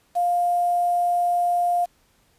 sine tone with quantisation, 703 Hz, F5, 11 cents sharp, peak -18 dBFS, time 0.15-1.86 s, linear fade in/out 20 ms, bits 7, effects pink hiss -62 dBFS RMS until 2.38 s + resampled to 32000 Hz

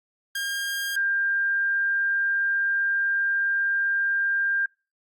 sawtooth / sine tone pair in turn, 1612 / 1596.2 Hz, G6 / G6, +48 / +31 cents, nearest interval unison, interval 17 cents, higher first, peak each -23 / -21 dBFS, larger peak second, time 0.35-0.96 / 0.96-4.66 s, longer second, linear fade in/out 5 ms, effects noise-tail reverb RT60 0.3 s tail -26 dB re dry + Opus 32 kbps

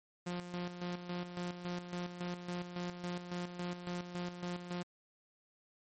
sawtooth tone with tremolo, 176.8 Hz, F3, 22 cents sharp, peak -33 dBFS, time 0.26-4.83 s, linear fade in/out 10 ms, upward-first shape square, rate 3.6 Hz, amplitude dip 60%, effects MP3 32 kbps

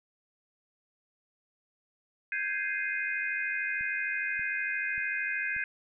sine chord, Ab major seventh, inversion third, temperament equal, 1568 / 1661.2 / 2093 / 2489 Hz, G6 / Ab6 / C7 / Eb7, 0 / 0 / 0 / 0 cents, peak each -35 dBFS, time 2.32-5.64 s, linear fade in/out 2 ms
click train, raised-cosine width 5 ms, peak -40 dBFS, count 4, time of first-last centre 3.81-5.564 s, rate 1.71 Hz
effects none

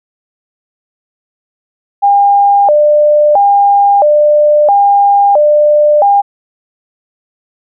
sine tone with vibrato, 693 Hz, F5, 14 cents flat, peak -4 dBFS, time 2.02-6.22 s, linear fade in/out 20 ms, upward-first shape square, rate 0.75 Hz, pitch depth 260 cents each way, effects none

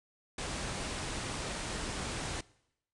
pink low-pass noise, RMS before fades -38 dBFS, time 0.38-2.41 s, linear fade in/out 5 ms, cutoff 9800 Hz, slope 96 dB/octave, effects noise-tail reverb RT60 0.8 s tail -22 dB re dry

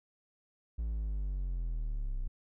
triangle linear sweep, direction down, 57.2 to 30.87 Hz, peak -30 dBFS, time 0.78-2.28 s, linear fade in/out 10 ms, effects none

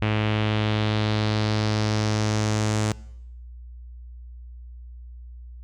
sawtooth tone with low-pass filter sweep, 107.2 Hz, A2, 45 cents flat, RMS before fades -23 dBFS, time 0.02-2.92 s, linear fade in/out 0 ms, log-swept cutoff 2700 to 7600 Hz, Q 2.4, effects noise-tail reverb RT60 0.8 s tail -22 dB re dry + added 60 Hz sine -38 dBFS peak until 5.63 s

